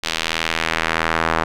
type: tone with band-pass filter sweep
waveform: sawtooth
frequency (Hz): 81.5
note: E2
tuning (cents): -19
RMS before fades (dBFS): -21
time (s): 0.03-1.44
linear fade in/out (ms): 10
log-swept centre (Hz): 3700 to 1200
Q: 1.2
effects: none